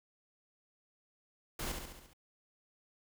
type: noise with echo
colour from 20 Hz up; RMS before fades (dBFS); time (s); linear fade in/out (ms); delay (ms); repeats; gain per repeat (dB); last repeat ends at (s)
pink; -39; 1.59-1.72; 5; 69; 6; -4; 2.134
effects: none